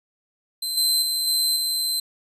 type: tone with level steps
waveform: sawtooth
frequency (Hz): 4089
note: C8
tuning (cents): -41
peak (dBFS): -22 / -15 / -19 / -16 / -19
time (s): 0.62-2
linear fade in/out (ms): 5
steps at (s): 0.77 / 1.02 / 1.27 / 1.56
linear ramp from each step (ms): 5
effects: resampled to 32000 Hz